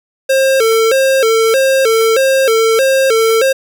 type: tone with vibrato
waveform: square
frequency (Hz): 489.4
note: B4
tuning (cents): -16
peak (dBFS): -9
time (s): 0.29-3.53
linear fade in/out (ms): 10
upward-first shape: square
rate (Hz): 1.6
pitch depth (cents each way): 150
effects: none